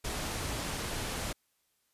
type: low-pass noise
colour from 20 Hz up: pink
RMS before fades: -36 dBFS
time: 0.04-1.33 s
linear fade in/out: 10 ms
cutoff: 12000 Hz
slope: 24 dB/octave
effects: white hiss -75 dBFS RMS until 1.93 s + resampled to 32000 Hz